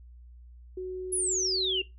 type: tone with pitch glide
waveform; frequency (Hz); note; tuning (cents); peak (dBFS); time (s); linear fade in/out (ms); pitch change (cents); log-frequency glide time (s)
sine; 370 to 376.5; F#4 to F#4; 0 to +30; -32; 0.77-1.82; 5; +30; 1.22-1.6
type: exponential sweep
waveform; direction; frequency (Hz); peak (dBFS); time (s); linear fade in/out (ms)
sine; down; 10840 to 2704; -26; 1.12-1.82; 10
effects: noise-tail reverb RT60 0.2 s tail -18 dB re dry + added 60 Hz sine -47 dBFS peak until 1.98 s